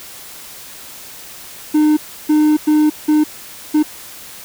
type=tone bursts at uneven times; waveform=triangle; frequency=304.1 Hz; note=D#4; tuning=40 cents flat; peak=-7 dBFS; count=5; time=1.74-1.97 / 2.29-2.57 / 2.67-2.9 / 3.08-3.24 / 3.74-3.83 s; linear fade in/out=10 ms; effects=white hiss -35 dBFS RMS until 4.44 s